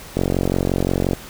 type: click train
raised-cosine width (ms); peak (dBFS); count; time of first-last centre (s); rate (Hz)
2; -5; 45; 0.17-1.133; 45.7
effects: pink hiss -38 dBFS RMS until 1.29 s